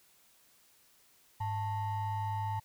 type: ring-modulated tone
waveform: triangle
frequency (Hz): 493.9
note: B4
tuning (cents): 0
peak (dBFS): -27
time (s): 1.4-2.6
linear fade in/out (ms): 10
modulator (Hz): 391
effects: white hiss -65 dBFS RMS until 2.64 s